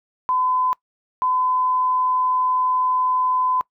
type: tone pair in turn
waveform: sine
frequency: 1014 / 1014 Hz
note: B5 / B5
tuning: +45 / +45 cents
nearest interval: unison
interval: 0 cents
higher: neither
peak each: -17 dBFS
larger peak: neither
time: 0.29-0.73 / 1.22-3.61 s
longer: second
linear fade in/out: 0 ms
effects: noise-tail reverb RT60 0.1 s tail -23 dB re dry